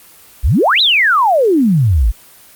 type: exponential two-way sweep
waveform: sine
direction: up then down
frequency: 46.35 to 4112 to 46.35 Hz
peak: -8 dBFS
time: 0.43-2.12 s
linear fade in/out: 20 ms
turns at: 0.81 s
effects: white hiss -42 dBFS RMS until 2.55 s + Opus 24 kbps